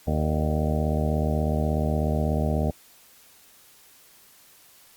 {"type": "harmonic tone with a mistuned harmonic", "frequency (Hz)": 76.5, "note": "D#2", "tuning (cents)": -29, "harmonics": [1, 2, 3, 4, 5, 6, 7, 8, 9, 10], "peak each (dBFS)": [-25, -27, -29, -37, -36, -34, -39, -32, -37, -37], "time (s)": [0.07, 2.71], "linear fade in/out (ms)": 5, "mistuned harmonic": 7, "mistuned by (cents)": 91, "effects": ["white hiss -54 dBFS RMS until 4.96 s", "Opus 48 kbps"]}